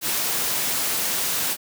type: high-pass noise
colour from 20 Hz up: white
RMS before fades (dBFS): -24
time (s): 0.01-1.57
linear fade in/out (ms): 50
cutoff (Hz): 110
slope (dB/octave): 12
effects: none